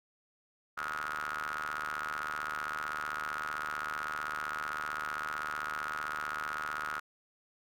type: ring-modulated tone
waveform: sawtooth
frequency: 75.6 Hz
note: D#2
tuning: 49 cents flat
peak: -28 dBFS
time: 0.77-7 s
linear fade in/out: 10 ms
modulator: 1350 Hz
effects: none